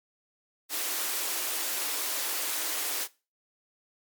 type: high-pass noise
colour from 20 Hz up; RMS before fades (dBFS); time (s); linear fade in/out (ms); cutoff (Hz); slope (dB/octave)
white; -31; 0.69-3.08; 50; 270; 96
effects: noise-tail reverb RT60 0.3 s tail -20 dB re dry + MP3 96 kbps